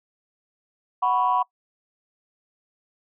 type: chord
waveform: sine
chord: F# suspended fourth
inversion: none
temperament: equal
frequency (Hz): 740 / 987.8 / 1108.7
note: F#5 / B5 / C#6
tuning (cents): 0 / 0 / 0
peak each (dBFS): -23 / -21 / -24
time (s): 1.02-1.43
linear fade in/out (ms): 10
effects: noise-tail reverb RT60 0.1 s tail -23 dB re dry + tanh soft clip ceiling -11 dBFS